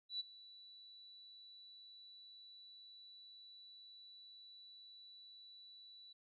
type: tone with ADSR envelope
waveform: sine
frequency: 3951 Hz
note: B7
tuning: in tune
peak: -37 dBFS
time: 0.09-6.13 s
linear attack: 110 ms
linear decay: 18 ms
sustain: -19 dB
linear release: 7 ms
effects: none